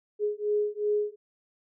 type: beating tone pair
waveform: sine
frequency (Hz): 416.4 / 419.1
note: G#4 / G#4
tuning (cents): +5 / +16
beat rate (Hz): 2.7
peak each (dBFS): -28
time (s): 0.19-1.16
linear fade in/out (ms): 50
effects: none